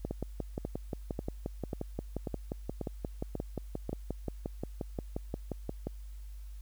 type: two click trains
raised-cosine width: 2 ms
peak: -21 / -21 dBFS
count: 34 / 8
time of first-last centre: 0.05-5.87 / 0.11-3.894 s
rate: 5.67 / 1.85 Hz
effects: added 50 Hz sine -42 dBFS peak until 6.61 s + white hiss -65 dBFS RMS until 6.61 s